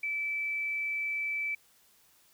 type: tone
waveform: sine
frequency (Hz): 2315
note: D7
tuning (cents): -25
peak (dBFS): -30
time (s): 0.03-1.55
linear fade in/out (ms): 5
effects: white hiss -64 dBFS RMS until 2.33 s